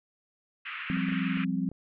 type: band-pass noise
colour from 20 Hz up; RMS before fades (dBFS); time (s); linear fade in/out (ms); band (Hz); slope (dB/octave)
white; -38; 0.65-1.45; 10; 1200 to 2800; 48
type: chord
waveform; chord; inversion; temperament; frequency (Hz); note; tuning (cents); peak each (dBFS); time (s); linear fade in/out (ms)
sine; F suspended second; none; just; 174.61 / 196.44 / 261.9; F3 / G3 / C4; 0 / +4 / +2; -31; 0.9-1.69; 0
type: clicks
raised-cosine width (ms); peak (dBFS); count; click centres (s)
2; -35; 5; 0.97 / 1.087 / 1.122 / 1.373 / 1.716
effects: none